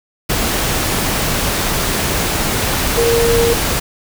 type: tone in noise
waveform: sine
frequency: 466.2 Hz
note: A#4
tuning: in tune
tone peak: -12 dBFS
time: 2.97-3.54 s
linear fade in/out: 10 ms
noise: pink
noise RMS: -17 dBFS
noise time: 0.29-3.8 s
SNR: +2 dB
effects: none